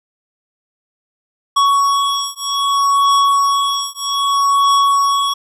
square beating tone pair, 1117 / 1117.63 Hz, C#6 / C#6, +13 / +14 cents, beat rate 0.63 Hz, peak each -16 dBFS, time 1.56-5.34 s, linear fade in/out 10 ms, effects low-pass 9000 Hz 12 dB/octave

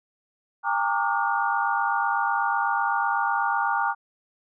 sine tone cluster, 805 / 913 / 1150 / 1198 / 1431 Hz, G5 / A#5 / D6 / D6 / F6, +46 / -36 / -37 / +34 / +42 cents, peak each -27 / -26 / -31 / -31 / -27 dBFS, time 0.63-3.95 s, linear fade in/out 50 ms, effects none

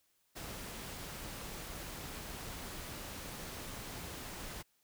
pink noise, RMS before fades -45 dBFS, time 0.35-4.63 s, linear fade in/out 20 ms, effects white hiss -75 dBFS RMS until 4.83 s

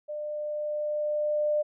sine tone with level ramp, 599 Hz, D5, 34 cents sharp, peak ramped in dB -32 to -22 dBFS, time 0.08-1.63 s, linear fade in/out 20 ms, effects none

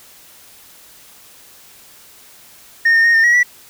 sine tone with pitch steps, 1838 / 1824 / 1857 / 1813 / 1908 / 1953 Hz, A#6 / A#6 / A#6 / A#6 / A#6 / B6, -25 / -38 / -7 / -49 / +40 / -20 cents, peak -6 dBFS, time 2.85-3.432 s, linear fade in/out 10 ms, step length 97 ms, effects tanh soft clip ceiling -8 dBFS + white hiss -44 dBFS RMS until 3.69 s

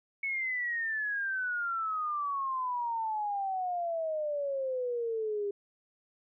sine exponential sweep, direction down, 2217 to 399.8 Hz, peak -30 dBFS, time 0.23-5.51 s, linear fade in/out 5 ms, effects none

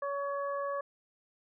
harmonic tone, 563 Hz, C#5, 27 cents sharp, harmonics 1 / 2 / 3, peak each -34 / -36 / -45 dBFS, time 0.02-0.81 s, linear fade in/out 5 ms, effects none

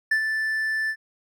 triangle tone with ADSR envelope, 1760 Hz, A6, in tune, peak -15 dBFS, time 0.11-0.96 s, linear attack 7 ms, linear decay 84 ms, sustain -6 dB, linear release 65 ms, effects none

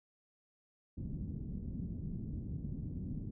white low-pass noise, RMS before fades -41 dBFS, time 0.97-3.31 s, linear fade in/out 10 ms, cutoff 220 Hz, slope 24 dB/octave, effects none

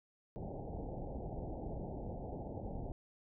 pink low-pass noise, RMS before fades -43 dBFS, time 0.36-2.92 s, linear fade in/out 0 ms, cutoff 850 Hz, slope 96 dB/octave, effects none

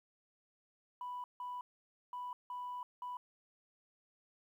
sine tone bursts at uneven times, 987.8 Hz, B5, in tune, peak -39 dBFS, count 5, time 1.01-1.24 / 1.4-1.61 / 2.13-2.33 / 2.5-2.83 / 3.02-3.17 s, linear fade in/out 2 ms, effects tanh soft clip ceiling -37 dBFS + 12-bit

